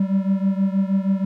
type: beating tone pair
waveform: triangle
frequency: 191.8 / 198.1 Hz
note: G3 / G3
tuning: -37 / +18 cents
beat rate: 6.3 Hz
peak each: -17 / -20 dBFS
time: 0-1.25 s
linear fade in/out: 5 ms
effects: none